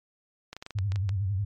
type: clicks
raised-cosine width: 0.2 ms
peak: -22 dBFS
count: 9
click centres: 0.53 / 0.566 / 0.625 / 0.664 / 0.707 / 0.787 / 0.92 / 0.959 / 1.092 s
type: tone with vibrato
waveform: sine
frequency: 98 Hz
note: G2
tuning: in tune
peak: -25 dBFS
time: 0.75-1.45 s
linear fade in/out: 10 ms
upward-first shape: sine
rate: 11 Hz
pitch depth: 120 cents each way
effects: MP3 96 kbps